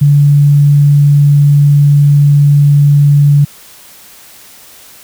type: tone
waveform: sine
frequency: 144.2 Hz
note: D3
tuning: 31 cents flat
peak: -3 dBFS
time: 0.01-3.45 s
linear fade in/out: 10 ms
effects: white hiss -37 dBFS RMS until 5.03 s